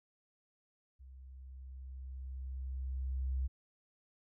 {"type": "tone with level ramp", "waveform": "sine", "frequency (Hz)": 65.3, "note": "C2", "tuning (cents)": -3, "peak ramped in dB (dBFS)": [-51, -31], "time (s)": [0.99, 3.48], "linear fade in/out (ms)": 20, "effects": []}